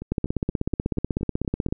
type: two click trains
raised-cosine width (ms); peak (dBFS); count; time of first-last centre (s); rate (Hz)
3; -20 / -10; 8 / 27; 0.02-1.687 / 0.12-1.725; 4.2 / 16.2
effects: none